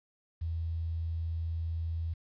sine tone with quantisation, 82.41 Hz, E2, in tune, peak -31 dBFS, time 0.41-2.14 s, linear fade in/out 10 ms, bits 10, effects resampled to 11025 Hz

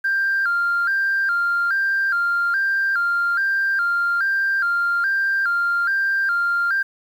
sine tone with vibrato, 1486 Hz, F#6, 7 cents sharp, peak -16 dBFS, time 0.04-6.83 s, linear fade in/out 10 ms, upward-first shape square, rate 1.2 Hz, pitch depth 110 cents each way, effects tanh soft clip ceiling -13 dBFS + 8-bit

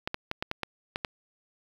clicks, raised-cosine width 0.3 ms, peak -14 dBFS, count 8, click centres 0.075 / 0.144 / 0.314 / 0.425 / 0.514 / 0.633 / 0.959 / 1.048 s, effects 7-bit

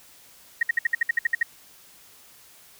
sine tone bursts, 1874 Hz, A#6, 9 cents sharp, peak -17 dBFS, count 11, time 0.61-1.43 s, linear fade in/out 5 ms, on 20 ms, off 60 ms, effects white hiss -52 dBFS RMS until 2.79 s

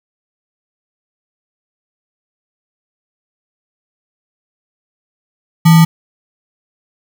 sine tone with sample-and-hold, 163.7 Hz, E3, 12 cents flat, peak -3 dBFS, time 5.65-5.85 s, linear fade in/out 10 ms, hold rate 1050 Hz, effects none

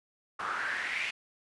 pink noise with band-pass filter sweep, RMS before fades -34 dBFS, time 0.39-1.11 s, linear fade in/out 10 ms, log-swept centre 1200 to 2500 Hz, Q 5.3, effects resampled to 24000 Hz

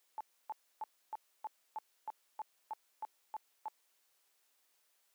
sine tone bursts, 867 Hz, A5, 26 cents flat, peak -37 dBFS, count 12, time 0.18-3.682 s, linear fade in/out 0 ms, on 26 ms, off 290 ms, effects white hiss -75 dBFS RMS until 5.14 s + high-pass 400 Hz 12 dB/octave

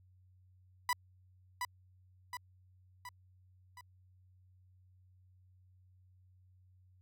30% pulse tone with echo, 987.8 Hz, B5, in tune, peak -27 dBFS, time 0.89-0.93 s, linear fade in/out 2 ms, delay 720 ms, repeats 4, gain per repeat -5 dB, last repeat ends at 3.81 s, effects added 92 Hz sine -62 dBFS peak until 7.01 s

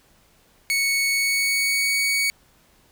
sawtooth tone with pitch glide, 2217 to 2240 Hz, C#7 to C#7, 0 to +18 cents, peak -16 dBFS, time 0.7-2.3 s, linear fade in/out 0 ms, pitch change +18 cents, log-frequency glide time 1.1-1.97 s, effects pink hiss -58 dBFS RMS until 2.91 s

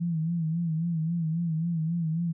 sine tone with vibrato, 164.81 Hz, E3, in tune, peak -25 dBFS, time 0-2.33 s, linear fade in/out 20 ms, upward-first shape sine, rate 3.7 Hz, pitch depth 82 cents each way, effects none

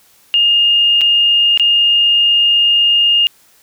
sine tone with dropouts, 2832 Hz, F7, 23 cents sharp, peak -8 dBFS, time 0.34-3.27 s, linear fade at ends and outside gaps 0 ms, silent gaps 1.01-1.015 / 1.575-1.597 s, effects white hiss -50 dBFS RMS until 3.62 s

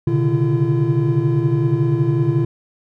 triangle tone cluster, 123.2 / 137.6 / 148.4 / 339.7 Hz, B2 / C#3 / D3 / F4, -4 / -12 / +18 / -48 cents, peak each -18 dBFS, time 0.07-2.45 s, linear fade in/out 5 ms, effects none

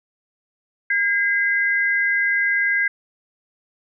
sine tone pair together, 1619.1 / 2040 Hz, G#6 / C7, -44 / -44 cents, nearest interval major third, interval 400 cents, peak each -19 / -20 dBFS, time 0.9-2.88 s, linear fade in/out 5 ms, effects none

